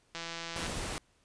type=click train; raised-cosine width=0.2 ms; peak=-22 dBFS; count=87; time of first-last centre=0.15-0.665 s; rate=167 Hz
type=noise; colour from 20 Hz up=pink; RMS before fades=-37 dBFS; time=0.56-0.98 s; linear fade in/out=0 ms
effects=pink hiss -69 dBFS RMS until 1.24 s + resampled to 22050 Hz